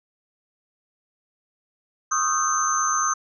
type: tone cluster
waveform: sine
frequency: 1087 / 1242 / 1331 / 1545 / 6230 Hz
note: C#6 / D#6 / E6 / G6 / G8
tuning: -34 / -3 / +16 / -26 / -12 cents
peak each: -28 / -23 / -32 / -32 / -24 dBFS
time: 2.11-3.14 s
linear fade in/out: 10 ms
effects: none